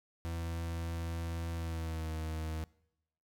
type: tone with pitch glide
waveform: 40% pulse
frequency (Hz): 83.5 to 79.41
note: E2 to D#2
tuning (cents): +23 to +36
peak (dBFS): -35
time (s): 0.25-2.64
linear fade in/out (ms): 0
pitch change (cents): -87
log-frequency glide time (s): 1.55-2.11
effects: noise-tail reverb RT60 0.8 s tail -22 dB re dry